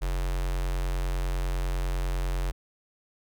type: tone with notch filter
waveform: square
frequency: 45 Hz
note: F#1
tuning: 47 cents flat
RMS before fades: -28 dBFS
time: 0.01-2.52 s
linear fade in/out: 20 ms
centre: 200 Hz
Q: 0.98
effects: none